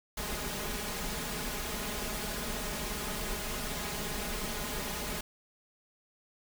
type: noise with comb filter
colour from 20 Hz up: pink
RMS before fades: -36 dBFS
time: 0.17-5.21 s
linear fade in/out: 5 ms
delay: 4.8 ms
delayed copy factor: +0.75
effects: none